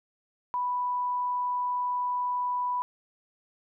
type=tone; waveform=sine; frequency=987.8 Hz; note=B5; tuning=in tune; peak=-26 dBFS; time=0.54-2.82 s; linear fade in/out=0 ms; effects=none